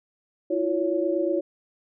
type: tone cluster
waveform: sine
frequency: 327.5 / 355.9 / 562 Hz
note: E4 / F4 / C#5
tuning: -11 / +33 / +24 cents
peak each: -26 dBFS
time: 0.5-1.41 s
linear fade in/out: 10 ms
effects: none